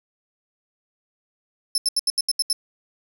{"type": "tone bursts", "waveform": "30% pulse", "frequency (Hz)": 5274, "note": "E8", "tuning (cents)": 0, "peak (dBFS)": -14, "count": 8, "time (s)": [1.75, 2.529], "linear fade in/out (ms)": 2, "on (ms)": 30, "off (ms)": 77, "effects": []}